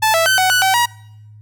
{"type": "tone with pitch steps", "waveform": "sawtooth", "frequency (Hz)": [874, 658, 1530, 748, 1484, 765, 956], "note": ["A5", "E5", "G6", "F#5", "F#6", "G5", "A#5"], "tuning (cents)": [-12, -3, -42, 19, 5, -42, 43], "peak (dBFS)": -8, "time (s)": [0.02, 0.86], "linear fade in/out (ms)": 10, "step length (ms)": 120, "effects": ["noise-tail reverb RT60 0.8 s tail -24 dB re dry", "added 106 Hz sine -38 dBFS peak until 1.41 s"]}